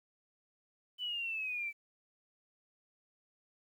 sine exponential sweep, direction down, 3010 to 2301 Hz, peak -35 dBFS, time 0.98-1.73 s, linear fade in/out 50 ms, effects 11-bit

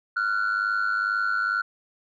sine tone pair together, 1377.8 / 1480 Hz, F6 / F#6, -24 / 0 cents, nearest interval minor second, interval 124 cents, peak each -23 dBFS, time 0.16-1.62 s, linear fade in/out 10 ms, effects tanh soft clip ceiling -19 dBFS

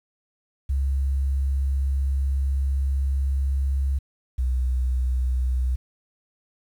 sine tone pair in turn, 67.9 / 63.22 Hz, C#2 / B1, -35 / +41 cents, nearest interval minor second, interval 124 cents, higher first, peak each -20 dBFS, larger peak neither, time 0.69-3.99 / 4.38-5.76 s, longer first, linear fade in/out 10 ms, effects 9-bit

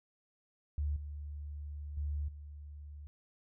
sine tone with level steps, 73.42 Hz, D2, in tune, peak -31 / -40 / -33 / -45 dBFS, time 0.78-3.07 s, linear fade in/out 0 ms, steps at 0.96 / 1.97 / 2.28 s, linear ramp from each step 5 ms, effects none

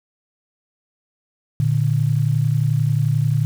sine tone pair together, 116.54 / 147.85 Hz, A#2 / D3, 0 / +12 cents, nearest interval major third, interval 412 cents, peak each -18 dBFS, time 1.6-3.45 s, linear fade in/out 0 ms, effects 7-bit

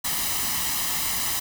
white noise with comb filter, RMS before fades -26 dBFS, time 0.04-1.4 s, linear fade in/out 10 ms, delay 1 ms, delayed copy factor +0.6, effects none

